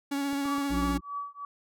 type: tone with vibrato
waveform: 45% pulse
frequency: 280 Hz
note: C#4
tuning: 18 cents sharp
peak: -28 dBFS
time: 0.11-0.98 s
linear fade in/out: 10 ms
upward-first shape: sine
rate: 15 Hz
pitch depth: 20 cents each way
type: click train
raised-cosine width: 2 ms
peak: -32 dBFS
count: 5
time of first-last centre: 0.33-0.836 s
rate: 7.91 Hz
type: tone with tremolo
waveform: sine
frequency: 1143 Hz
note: D6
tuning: 47 cents flat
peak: -30 dBFS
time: 0.45-1.45 s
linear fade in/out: 2 ms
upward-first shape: triangle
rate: 3.1 Hz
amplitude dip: 100%
type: harmonic tone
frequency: 59.3 Hz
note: A#1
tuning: 30 cents sharp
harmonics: 1 / 3 / 5 / 6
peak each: -31 / -33 / -38 / -42 dBFS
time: 0.69-1.01 s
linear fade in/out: 50 ms
effects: none